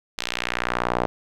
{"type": "tone with band-pass filter sweep", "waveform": "sawtooth", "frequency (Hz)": 60.2, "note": "B1", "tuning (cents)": -44, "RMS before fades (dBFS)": -26, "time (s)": [0.18, 1.06], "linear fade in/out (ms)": 0, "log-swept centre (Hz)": [4000, 710], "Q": 1.2, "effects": []}